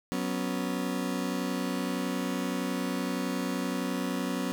35% pulse chord, F# suspended fourth, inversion none, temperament just, 185 / 246.7 / 277.5 Hz, F#3 / B3 / C#4, 0 / -2 / +2 cents, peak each -32 dBFS, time 0.12-4.52 s, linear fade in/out 0 ms, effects none

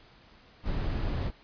brown noise, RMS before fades -30 dBFS, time 0.63-1.32 s, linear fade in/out 50 ms, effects pink hiss -57 dBFS RMS until 1.43 s + resampled to 11025 Hz

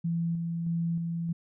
sine tone with tremolo, 168 Hz, E3, 33 cents sharp, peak -26 dBFS, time 0.04-1.33 s, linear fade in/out 10 ms, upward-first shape square, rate 1.6 Hz, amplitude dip 30%, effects none

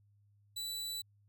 sawtooth tone, 3961 Hz, B7, 4 cents sharp, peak -35 dBFS, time 0.56-1.02 s, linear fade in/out 10 ms, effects added 102 Hz sine -65 dBFS peak until 1.28 s

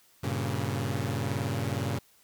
sawtooth chord, G diminished, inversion none, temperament equal with one note detuned, 97.15 / 116.54 / 138.59 Hz, G2 / Bb2 / Db3, -15 / 0 / 0 cents, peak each -29 dBFS, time 0.23-1.99 s, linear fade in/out 10 ms, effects white hiss -62 dBFS RMS until 2.23 s

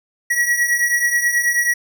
square beating tone pair, 1914 / 1923.3 Hz, A#6 / B6, +45 / -46 cents, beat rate 9.3 Hz, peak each -22 / -17 dBFS, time 0.3-1.74 s, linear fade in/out 10 ms, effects none

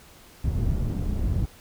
white low-pass noise, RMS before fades -25 dBFS, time 0.44-1.46 s, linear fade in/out 5 ms, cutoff 110 Hz, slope 12 dB/octave, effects pink hiss -51 dBFS RMS until 1.6 s

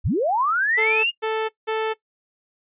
sine linear sweep, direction up, 34.83 to 2877 Hz, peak -18 dBFS, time 0.04-1.11 s, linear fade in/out 20 ms
sawtooth tone bursts, 440 Hz, A4, in tune, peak -17 dBFS, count 3, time 0.77-1.94 s, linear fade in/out 20 ms, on 270 ms, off 180 ms
effects noise-tail reverb RT60 0.1 s tail -19 dB re dry + resampled to 8000 Hz

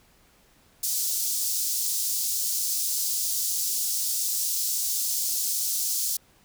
pink high-pass noise, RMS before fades -27 dBFS, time 0.83-6.17 s, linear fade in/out 5 ms, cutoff 5200 Hz, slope 24 dB/octave, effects pink hiss -60 dBFS RMS until 6.44 s

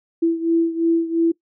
sine beating tone pair, 331.3 / 334.2 Hz, E4 / E4, +9 / +24 cents, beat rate 2.9 Hz, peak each -17 / -21 dBFS, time 0.22-1.32 s, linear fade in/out 10 ms, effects noise-tail reverb RT60 0.1 s tail -21 dB re dry

